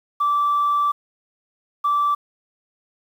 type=tone bursts at uneven times; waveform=sine; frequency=1164 Hz; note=D6; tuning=16 cents flat; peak=-15 dBFS; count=2; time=0.2-0.92 / 1.84-2.15 s; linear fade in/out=10 ms; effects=tanh soft clip ceiling -13 dBFS + 8-bit